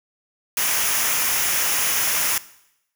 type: noise with comb filter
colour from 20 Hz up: white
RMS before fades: -21 dBFS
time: 0.57-2.38 s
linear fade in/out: 2 ms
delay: 0.24 ms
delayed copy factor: -0.55
effects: noise-tail reverb RT60 0.8 s tail -18 dB re dry